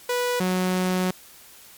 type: tone pair in turn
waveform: sawtooth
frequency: 490.9 / 183.88 Hz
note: B4 / F#3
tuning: -10 / -10 cents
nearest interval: octave + perfect fourth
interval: 1700 cents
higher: first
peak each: -18 / -17 dBFS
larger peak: second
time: 0.09-0.4 / 0.4-1.11 s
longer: second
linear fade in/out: 5 ms
effects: white hiss -48 dBFS RMS until 1.77 s + MP3 96 kbps